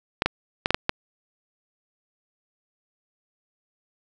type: clicks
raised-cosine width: 0.3 ms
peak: -4 dBFS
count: 6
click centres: 0.221 / 0.26 / 0.659 / 0.706 / 0.745 / 0.894 s
effects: none